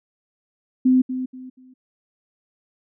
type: tone with echo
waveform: sine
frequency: 256.5 Hz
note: C4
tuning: 34 cents flat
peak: -12 dBFS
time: 0.85-1.02 s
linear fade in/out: 10 ms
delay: 240 ms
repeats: 3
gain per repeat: -11 dB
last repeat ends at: 1.74 s
effects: none